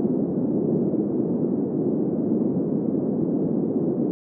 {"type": "band-pass noise", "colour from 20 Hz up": "white", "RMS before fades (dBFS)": -23, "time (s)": [0, 4.11], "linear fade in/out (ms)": 0, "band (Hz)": [170, 360], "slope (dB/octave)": 24, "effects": []}